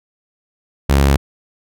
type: tone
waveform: sawtooth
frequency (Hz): 69.3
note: C#2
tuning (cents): 0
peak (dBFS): -6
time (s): 0.89-1.17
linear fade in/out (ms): 10
effects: none